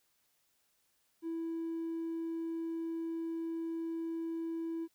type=tone; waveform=triangle; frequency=329.6 Hz; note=E4; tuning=in tune; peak=-32 dBFS; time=1.22-4.88 s; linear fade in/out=50 ms; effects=tanh soft clip ceiling -31 dBFS + white hiss -75 dBFS RMS until 4.94 s